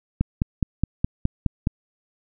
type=click train; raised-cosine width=5 ms; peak=-7 dBFS; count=8; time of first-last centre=0.21-1.671 s; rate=4.79 Hz; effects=none